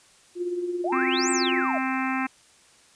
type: tone with tremolo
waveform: sine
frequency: 353.1 Hz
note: F4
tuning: 19 cents sharp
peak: -23 dBFS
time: 0.35-1.66 s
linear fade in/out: 50 ms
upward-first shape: triangle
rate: 18 Hz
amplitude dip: 60%
type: exponential two-way sweep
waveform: sine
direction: up then down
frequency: 587 to 8420 to 587 Hz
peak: -26 dBFS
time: 0.84-1.78 s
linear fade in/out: 5 ms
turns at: 1.31 s
type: harmonic tone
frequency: 262.6 Hz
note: C4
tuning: 6 cents sharp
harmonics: 1 / 3 / 4 / 5 / 6 / 7 / 8 / 9 / 10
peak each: -27 / -32 / -33 / -34 / -35 / -35 / -36 / -37 / -37 dBFS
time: 0.92-2.27 s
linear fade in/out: 10 ms
effects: white hiss -56 dBFS RMS until 2.95 s + resampled to 22050 Hz